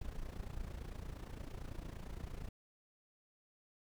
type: noise with amplitude modulation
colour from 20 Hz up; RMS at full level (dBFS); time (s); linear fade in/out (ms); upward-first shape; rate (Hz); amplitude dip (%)
brown; -42; 0.01-2.49; 5; sine; 28.8; 75
effects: none